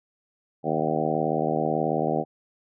harmonic tone with a mistuned harmonic, 78.4 Hz, D#2, 14 cents sharp, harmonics 2 / 3 / 4 / 5 / 6 / 7 / 8 / 9 / 10, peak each -31 / -31 / -31 / -31 / -31 / -31 / -31 / -31 / -31 dBFS, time 0.63-2.25 s, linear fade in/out 50 ms, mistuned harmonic 10, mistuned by -26 cents, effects none

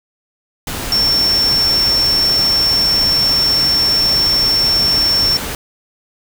sine tone in noise, 5430 Hz, F8, 50 cents flat, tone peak -11 dBFS, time 0.92-5.37 s, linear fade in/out 2 ms, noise pink, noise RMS -23 dBFS, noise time 0.67-5.55 s, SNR +9 dB, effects none

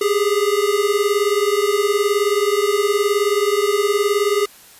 square beating tone pair, 400 / 419 Hz, G4 / G#4, +35 / +15 cents, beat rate 19 Hz, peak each -19 dBFS, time 0.01-4.46 s, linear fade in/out 5 ms, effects white hiss -45 dBFS RMS until 4.79 s + resampled to 32000 Hz

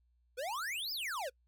square exponential two-way sweep, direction up then down, 466.2 to 5290 to 466.2 Hz, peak -37 dBFS, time 0.37-1.3 s, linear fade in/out 20 ms, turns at 0.92 s, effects noise-tail reverb RT60 0.1 s tail -25 dB re dry + added 60 Hz sine -69 dBFS peak until 1.47 s

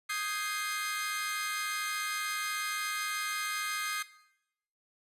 sawtooth chord, Ab major seventh, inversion second, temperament equal, 1244.5 / 1568 / 1661.2 / 2093 Hz, Eb6 / G6 / Ab6 / C7, 0 / 0 / 0 / 0 cents, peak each -33 / -38 / -37 / -32 dBFS, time 0.09-4.03 s, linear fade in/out 10 ms, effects noise-tail reverb RT60 0.8 s tail -17 dB re dry + resampled to 32000 Hz

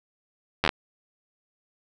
slowing click train, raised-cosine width 0.3 ms, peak -5 dBFS, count 5, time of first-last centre 0.64-0.692 s, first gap 11 ms, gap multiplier 1.11, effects none

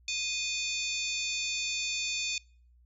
harmonic tone with a mistuned harmonic, 892 Hz, A5, 23 cents sharp, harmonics 3 / 4 / 5 / 6 / 7 / 8, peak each -34 / -37 / -38 / -43 / -41 / -40 dBFS, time 0.08-2.38 s, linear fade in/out 2 ms, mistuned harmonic 3, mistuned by -130 cents, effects noise-tail reverb RT60 0.5 s tail -26 dB re dry + added 60 Hz sine -58 dBFS peak until 2.85 s

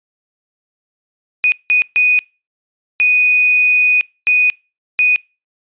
sine tone bursts at uneven times, 2484 Hz, D#7, 3 cents flat, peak -9 dBFS, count 6, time 1.44-1.52 / 1.7-1.82 / 1.96-2.19 / 3-4.01 / 4.27-4.5 / 4.99-5.16 s, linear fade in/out 0 ms, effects noise-tail reverb RT60 0.3 s tail -25 dB re dry + resampled to 8000 Hz

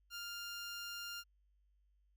15% pulse tone, 1400 Hz, F6, 4 cents sharp, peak -37 dBFS, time 0.1-1.24 s, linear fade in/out 50 ms, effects added 50 Hz sine -70 dBFS peak until 2.16 s

